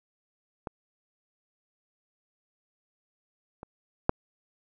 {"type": "clicks", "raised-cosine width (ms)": 1, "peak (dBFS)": [-20, -26, -6], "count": 3, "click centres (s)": [0.672, 3.631, 4.094], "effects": []}